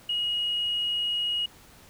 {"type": "tone", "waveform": "sine", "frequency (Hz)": 2890, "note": "F#7", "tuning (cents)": -41, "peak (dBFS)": -24, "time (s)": [0.09, 1.46], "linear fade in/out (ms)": 5, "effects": ["tanh soft clip ceiling -20 dBFS", "pink hiss -53 dBFS RMS until 1.89 s"]}